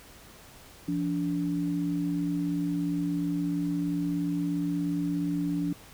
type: tone pair together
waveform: sine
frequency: 171.66 / 288.7 Hz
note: F3 / D4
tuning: -30 / -30 cents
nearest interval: major sixth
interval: 900 cents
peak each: -30 / -28 dBFS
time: 0.88-5.73 s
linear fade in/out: 5 ms
effects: pink hiss -51 dBFS RMS until 5.93 s